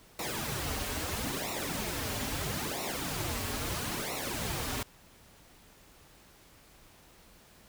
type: noise with flanger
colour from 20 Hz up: pink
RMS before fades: -35 dBFS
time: 0.19-4.83 s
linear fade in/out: 2 ms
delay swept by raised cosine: 0.62 to 6.02 ms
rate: 0.76 Hz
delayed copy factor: -0.8
effects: pink hiss -58 dBFS RMS until 7.68 s